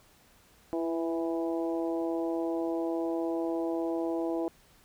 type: harmonic tone with a mistuned harmonic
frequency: 164.81 Hz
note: E3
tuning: in tune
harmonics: 2 / 3 / 4 / 5 / 6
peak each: -30 / -36 / -36 / -42 / -46 dBFS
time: 0.73-4.48 s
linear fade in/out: 0 ms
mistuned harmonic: 2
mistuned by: +19 cents
effects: pink hiss -61 dBFS RMS until 4.84 s